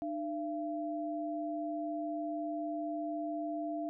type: tone pair together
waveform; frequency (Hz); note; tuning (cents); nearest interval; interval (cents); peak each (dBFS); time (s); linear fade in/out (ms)
sine; 302.4 / 678.4; D#4 / E5; -49 / +50; octave + major second; 1399; -37 / -37; 0.02-3.89; 0
effects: none